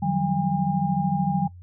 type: tone cluster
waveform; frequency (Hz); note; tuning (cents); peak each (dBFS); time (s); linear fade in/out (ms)
sine; 153.1 / 179.4 / 192.8 / 808; D#3 / F3 / G3 / G#5; -28 / +47 / -28 / -48; -26; 0.02-1.48; 10
effects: noise-tail reverb RT60 0.1 s tail -20 dB re dry + added 89 Hz sine -41 dBFS peak until 1.62 s